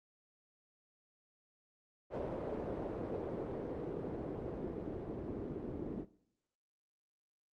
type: noise with low-pass filter sweep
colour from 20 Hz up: white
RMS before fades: -41 dBFS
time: 2.1-6.06 s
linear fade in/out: 50 ms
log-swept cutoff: 540 to 320 Hz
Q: 1.9
effects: noise-tail reverb RT60 0.8 s tail -21 dB re dry + Opus 48 kbps